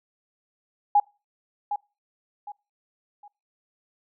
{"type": "tone with echo", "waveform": "sine", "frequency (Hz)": 823, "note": "G#5", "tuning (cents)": -16, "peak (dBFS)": -14, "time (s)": [0.95, 1], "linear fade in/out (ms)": 5, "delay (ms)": 760, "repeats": 3, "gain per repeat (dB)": -10, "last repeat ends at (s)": 3.28, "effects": ["noise-tail reverb RT60 0.3 s tail -26 dB re dry"]}